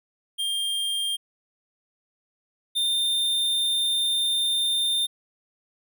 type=tone pair in turn; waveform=square; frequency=3200 / 3615 Hz; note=G7 / A7; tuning=+35 / +46 cents; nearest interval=major second; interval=211 cents; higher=second; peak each=-25 / -22 dBFS; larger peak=second; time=0.38-1.17 / 2.75-5.07 s; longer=second; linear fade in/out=20 ms; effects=none